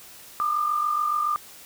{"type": "tone pair together", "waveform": "sine", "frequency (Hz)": [1197.4, 1244.5], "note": ["D6", "D#6"], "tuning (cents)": [33, 0], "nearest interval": "minor second", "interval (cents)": 67, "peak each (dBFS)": [-22, -30], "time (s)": [0.4, 1.36], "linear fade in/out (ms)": 0, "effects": ["white hiss -46 dBFS RMS until 1.65 s"]}